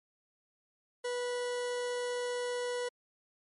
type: tone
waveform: 40% pulse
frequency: 490 Hz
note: B4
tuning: 14 cents flat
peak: -32 dBFS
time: 1.04-2.89 s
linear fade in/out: 10 ms
effects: MP3 48 kbps